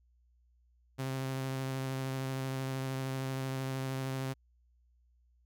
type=tone with vibrato; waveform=sawtooth; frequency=132.7 Hz; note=C3; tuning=25 cents sharp; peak=-30 dBFS; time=0.98-4.34 s; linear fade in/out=20 ms; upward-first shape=sine; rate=13 Hz; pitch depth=16 cents each way; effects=added 60 Hz sine -65 dBFS peak until 5.45 s